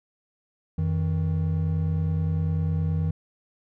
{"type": "tone pair together", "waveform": "triangle", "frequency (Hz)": [89, 158.7], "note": ["F2", "D#3"], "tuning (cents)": [33, 35], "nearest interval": "minor seventh", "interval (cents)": 1002, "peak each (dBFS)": -23, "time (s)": [0.78, 3.11], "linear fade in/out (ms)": 5, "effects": []}